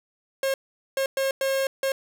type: tone bursts at uneven times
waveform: 45% pulse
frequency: 539 Hz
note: C#5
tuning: 49 cents flat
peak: -22 dBFS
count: 5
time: 0.43-0.54 / 0.97-1.06 / 1.17-1.31 / 1.41-1.67 / 1.83-1.92 s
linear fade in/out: 2 ms
effects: none